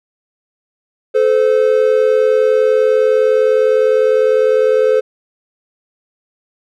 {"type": "tone pair together", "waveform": "triangle", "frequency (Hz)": [435.1, 515], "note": ["A4", "C5"], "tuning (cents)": [-19, -28], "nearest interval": "minor third", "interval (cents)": 291, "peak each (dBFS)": -10, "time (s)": [1.14, 5.01], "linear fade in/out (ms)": 20, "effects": []}